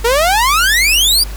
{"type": "exponential sweep", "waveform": "sawtooth", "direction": "up", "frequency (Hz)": [447.3, 4930], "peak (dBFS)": -6, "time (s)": [0.04, 1.24], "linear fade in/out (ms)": 10, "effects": ["added 50 Hz sine -22 dBFS peak until 1.36 s", "pink hiss -34 dBFS RMS until 1.36 s"]}